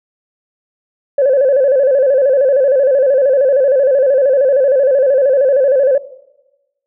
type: tone with vibrato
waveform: sine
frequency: 540 Hz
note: C#5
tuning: 45 cents flat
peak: -7 dBFS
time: 1.18-5.98 s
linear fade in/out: 5 ms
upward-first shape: square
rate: 13 Hz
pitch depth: 84 cents each way
effects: noise-tail reverb RT60 1.0 s tail -17 dB re dry + tanh soft clip ceiling -4 dBFS